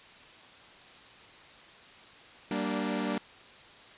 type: chord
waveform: sawtooth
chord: G minor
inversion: none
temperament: equal with one note detuned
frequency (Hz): 193.86 / 233.1 / 293.7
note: G3 / Bb3 / D4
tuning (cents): -19 / 0 / 0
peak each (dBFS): -30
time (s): 2.51-3.18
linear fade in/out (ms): 2
effects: white hiss -52 dBFS RMS until 3.97 s + resampled to 8000 Hz